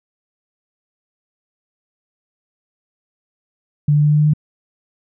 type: tone with pitch steps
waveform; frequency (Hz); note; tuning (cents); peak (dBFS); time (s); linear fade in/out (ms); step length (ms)
sine; 147.2 / 148.05 / 148.91 / 149.77 / 150.64 / 151.51; D3 / D3 / D3 / D3 / D3 / D#3; +4 / +14 / +24 / +34 / +44 / -46; -10; 3.88-4.336; 5; 76
effects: none